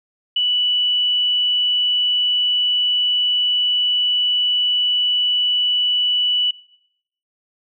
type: tone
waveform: sine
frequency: 2960 Hz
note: F#7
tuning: in tune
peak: -15 dBFS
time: 0.36-6.51 s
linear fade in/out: 5 ms
effects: noise-tail reverb RT60 0.8 s tail -22 dB re dry